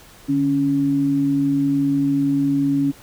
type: tone pair together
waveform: sine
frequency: 147.7 / 278.8 Hz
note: D3 / C#4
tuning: +10 / +10 cents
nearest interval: major seventh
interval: 1100 cents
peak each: -25 / -16 dBFS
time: 0.28-2.92 s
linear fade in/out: 20 ms
effects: pink hiss -46 dBFS RMS until 3.02 s